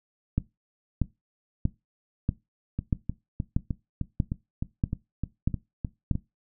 two click trains, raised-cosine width 5 ms, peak -16 / -11 dBFS, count 12 / 10, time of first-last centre 2.79-6.154 / 0.38-6.112 s, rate 3.27 / 1.57 Hz, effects noise-tail reverb RT60 0.2 s tail -18 dB re dry

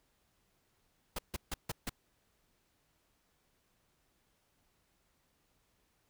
pink noise bursts, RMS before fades -37 dBFS, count 5, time 1.16-1.895 s, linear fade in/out 5 ms, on 27 ms, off 150 ms, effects pink hiss -75 dBFS RMS until 6.09 s

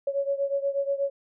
sine beating tone pair, 554.4 / 562.7 Hz, C#5 / C#5, 0 / +26 cents, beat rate 8.3 Hz, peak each -26 / -29 dBFS, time 0.07-1.1 s, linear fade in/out 5 ms, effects none

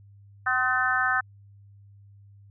harmonic tone with a mistuned harmonic, 254.3 Hz, C4, 49 cents flat, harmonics 3 / 4 / 5 / 6 / 7, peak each -30 / -34 / -27 / -25 / -28 dBFS, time 0.46-1.21 s, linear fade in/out 10 ms, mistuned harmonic 4, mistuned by +44 cents, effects added 100 Hz sine -49 dBFS peak until 2.5 s

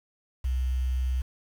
sine tone with quantisation, 63.7 Hz, C2, 46 cents flat, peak -24 dBFS, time 0.44-1.22 s, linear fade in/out 10 ms, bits 8, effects none

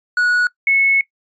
triangle / sine tone pair in turn, 1463 / 2196 Hz, F#6 / C#7, -20 / -17 cents, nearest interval perfect fifth, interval 703 cents, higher second, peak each -11 dBFS, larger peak neither, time 0.17-0.47 / 0.67-1.01 s, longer second, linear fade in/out 2 ms, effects noise-tail reverb RT60 0.1 s tail -20 dB re dry + resampled to 16000 Hz

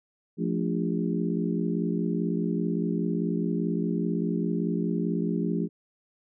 harmonic tone with a mistuned harmonic, 57.9 Hz, A#1, 11 cents flat, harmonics 3 / 4 / 5 / 6 / 7, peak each -28 / -30 / -32 / -34 / -35 dBFS, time 0.37-5.69 s, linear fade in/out 50 ms, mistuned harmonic 4, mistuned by -100 cents, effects none

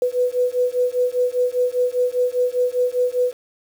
sine beating tone pair, 493.9 / 498.9 Hz, B4 / B4, 0 / +17 cents, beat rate 5 Hz, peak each -20 dBFS, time 0.02-3.33 s, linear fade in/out 2 ms, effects 7-bit

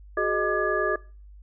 sine tone cluster, 371.1 / 420.5 / 618 / 1193 / 1686 Hz, F#4 / G#4 / D#5 / D6 / G#6, +5 / +22 / -12 / +27 / +26 cents, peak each -28 dBFS, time 0.17-0.96 s, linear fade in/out 5 ms, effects noise-tail reverb RT60 0.4 s tail -24 dB re dry + added 50 Hz sine -44 dBFS peak until 1.42 s

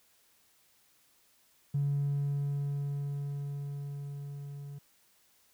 triangle tone with level ramp, 142 Hz, C#3, 42 cents sharp, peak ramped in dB -23 to -39 dBFS, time 1.74-4.79 s, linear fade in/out 10 ms, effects tanh soft clip ceiling -24 dBFS + white hiss -67 dBFS RMS until 5.53 s

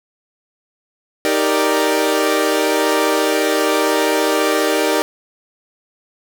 sawtooth chord, Eb major seventh, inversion none, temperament equal, 311.1 / 392 / 466.2 / 587.3 Hz, Eb4 / G4 / Bb4 / D5, 0 / 0 / 0 / 0 cents, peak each -16 dBFS, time 1.25-5.02 s, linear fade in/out 0 ms, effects none

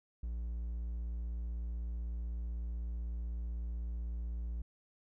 triangle tone, 58 Hz, A#1, 8 cents flat, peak -34 dBFS, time 0.23-4.62 s, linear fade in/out 5 ms, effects none

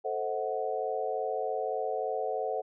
sine chord, A diminished seventh, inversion none, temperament equal with one note detuned, 440 / 523.3 / 637.5 / 740 Hz, A4 / C5 / Eb5 / Gb5, 0 / 0 / +42 / 0 cents, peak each -34 / -35 / -37 / -34 dBFS, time 0.04-2.62 s, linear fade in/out 20 ms, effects none

